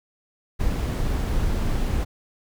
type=noise; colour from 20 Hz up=brown; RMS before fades=-23 dBFS; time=0.59-2.05 s; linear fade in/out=20 ms; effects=none

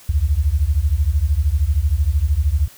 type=beating tone pair; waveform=sine; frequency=67 / 80 Hz; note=C2 / D#2; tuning=+42 / +49 cents; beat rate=13 Hz; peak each=-17 dBFS; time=0.09-2.68 s; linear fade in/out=5 ms; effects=white hiss -45 dBFS RMS until 2.77 s

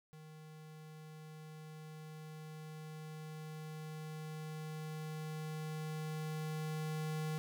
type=tone with level ramp; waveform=square; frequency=155.56 Hz; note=D#3; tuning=in tune; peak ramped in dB=-53 to -37 dBFS; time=0.13-7.38 s; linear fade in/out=0 ms; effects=none

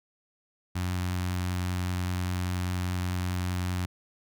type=tone with notch filter; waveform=sawtooth; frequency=90.5 Hz; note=F#2; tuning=38 cents flat; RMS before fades=-30 dBFS; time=0.75-3.86 s; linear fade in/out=10 ms; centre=480 Hz; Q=0.91; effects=none

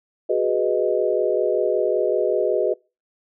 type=chord; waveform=sine; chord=G# minor seventh; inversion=third; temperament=equal; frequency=370 / 415.3 / 493.9 / 622.3 Hz; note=F#4 / G#4 / B4 / D#5; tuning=0 / 0 / 0 / 0 cents; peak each=-23 dBFS; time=0.29-2.74 s; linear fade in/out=10 ms; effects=noise-tail reverb RT60 0.3 s tail -26 dB re dry

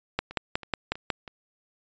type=two click trains; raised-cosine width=0.3 ms; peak=-24 / -9 dBFS; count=4 / 6; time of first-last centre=0.31-1.278 / 0.19-1.102 s; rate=3.1 / 5.48 Hz; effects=resampled to 16000 Hz

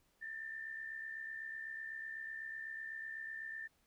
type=tone with amplitude modulation; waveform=sine; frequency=1788 Hz; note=A6; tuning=27 cents sharp; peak=-40 dBFS; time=0.21-3.68 s; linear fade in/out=20 ms; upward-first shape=sine; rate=68 Hz; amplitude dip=55%; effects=pink hiss -75 dBFS RMS until 3.86 s

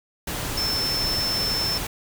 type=tone in noise; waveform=sine; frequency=5310 Hz; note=E8; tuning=12 cents sharp; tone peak=-23 dBFS; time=0.57-1.78 s; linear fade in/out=5 ms; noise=pink; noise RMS=-29 dBFS; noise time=0.27-1.87 s; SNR=+3 dB; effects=none

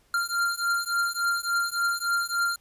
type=beating tone pair; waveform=square; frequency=1389 / 1392.5 Hz; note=F6 / F6; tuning=-10 / -5 cents; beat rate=3.5 Hz; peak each=-28 dBFS; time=0.14-2.56 s; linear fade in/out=2 ms; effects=pink hiss -64 dBFS RMS until 2.6 s + resampled to 32000 Hz

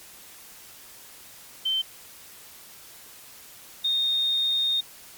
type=tone pair in turn; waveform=sine; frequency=3099 / 3685 Hz; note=G7 / A#7; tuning=-21 / -21 cents; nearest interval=minor third; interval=300 cents; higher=second; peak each=-22 / -21 dBFS; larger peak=second; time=1.65-1.82 / 3.84-4.81 s; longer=second; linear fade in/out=10 ms; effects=white hiss -47 dBFS RMS until 5.17 s + MP3 96 kbps

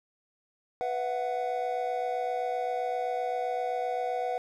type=chord; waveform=triangle; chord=B suspended fourth; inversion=none; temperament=equal with one note detuned; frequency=493.9 / 672.3 / 740 Hz; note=B4 / E5 / F#5; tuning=0 / +34 / 0 cents; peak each=-31 / -34 / -29 dBFS; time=0.81-4.38 s; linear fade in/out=0 ms; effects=none

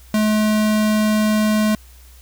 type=tone; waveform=square; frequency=214.1 Hz; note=A3; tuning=47 cents flat; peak=-15 dBFS; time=0.14-1.75 s; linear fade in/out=2 ms; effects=added 62 Hz sine -42 dBFS peak until 2.21 s + white hiss -50 dBFS RMS until 2.21 s

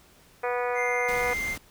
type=harmonic tone; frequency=245.1 Hz; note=B3; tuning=13 cents flat; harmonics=2 / 3 / 4 / 5 / 6 / 7 / 8 / 9 / 10; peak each=-28 / -32 / -34 / -36 / -38 / -39 / -40 / -41 / -42 dBFS; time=0.43-1.34 s; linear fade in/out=10 ms
type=tone; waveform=triangle; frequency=2093 Hz; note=C7; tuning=in tune; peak=-26 dBFS; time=0.74-1.57 s; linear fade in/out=50 ms
type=noise; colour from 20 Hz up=pink; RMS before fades=-38 dBFS; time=1.08-1.58 s; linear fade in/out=5 ms
effects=pink hiss -57 dBFS RMS until 1.7 s

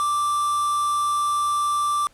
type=tone with quantisation; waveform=triangle; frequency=1174.7 Hz; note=D6; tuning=in tune; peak=-18 dBFS; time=0-2.07 s; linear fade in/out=0 ms; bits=5; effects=pink hiss -57 dBFS RMS until 2.13 s + low-pass 11000 Hz 12 dB/octave

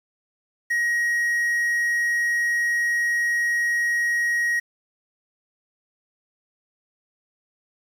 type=tone with quantisation; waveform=triangle; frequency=1890 Hz; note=A#6; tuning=23 cents sharp; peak=-18 dBFS; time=0.7-4.6 s; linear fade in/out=10 ms; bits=8; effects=none

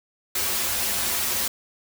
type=noise with comb filter; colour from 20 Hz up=white; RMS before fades=-25 dBFS; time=0.35-1.48 s; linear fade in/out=5 ms; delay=6.6 ms; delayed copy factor=-0.85; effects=none

